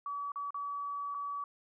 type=tone with dropouts; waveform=sine; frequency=1142 Hz; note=D6; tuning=49 cents flat; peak=-35 dBFS; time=0.06-1.44 s; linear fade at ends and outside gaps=2 ms; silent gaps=0.319-0.358 / 0.506-0.544 / 1.144-1.147 s; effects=none